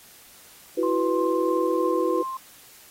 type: chord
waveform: sine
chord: E suspended second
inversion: none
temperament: equal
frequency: 329.6 / 370 / 493.9 Hz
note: E4 / F#4 / B4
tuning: 0 / 0 / 0 cents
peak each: -25 dBFS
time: 0.77-2.23 s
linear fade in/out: 10 ms
type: tone with tremolo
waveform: sine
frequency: 1052 Hz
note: C6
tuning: 9 cents sharp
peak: -27 dBFS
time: 0.83-2.37 s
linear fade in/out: 2 ms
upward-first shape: sine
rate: 3.1 Hz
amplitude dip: 25%
effects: white hiss -50 dBFS RMS until 2.9 s + AAC 48 kbps